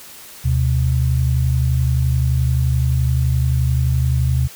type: tone pair together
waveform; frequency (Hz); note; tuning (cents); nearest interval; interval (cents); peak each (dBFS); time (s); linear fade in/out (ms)
sine; 75.7 / 127.31; D#2 / C3; -47 / -47; major sixth; 900; -17 / -16; 0.44-4.48; 20
effects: white hiss -39 dBFS RMS until 4.55 s